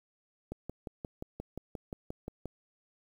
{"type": "click train", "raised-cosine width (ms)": 2, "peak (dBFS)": -25, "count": 12, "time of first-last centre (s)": [0.52, 2.457], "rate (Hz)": 5.68, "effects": ["9-bit"]}